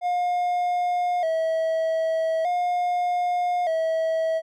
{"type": "tone with vibrato", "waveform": "triangle", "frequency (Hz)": 679, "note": "F5", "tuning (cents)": -49, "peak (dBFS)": -19, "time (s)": [0.01, 4.42], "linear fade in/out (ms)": 50, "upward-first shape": "square", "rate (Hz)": 0.41, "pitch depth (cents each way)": 84, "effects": []}